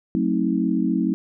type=chord; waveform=sine; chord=F# diminished seventh; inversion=none; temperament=just; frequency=185 / 222 / 266.4 / 319.7 Hz; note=F#3 / A3 / C4 / Eb4; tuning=0 / +16 / +31 / +47 cents; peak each=-24 dBFS; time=0.15-1.14 s; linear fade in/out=0 ms; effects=none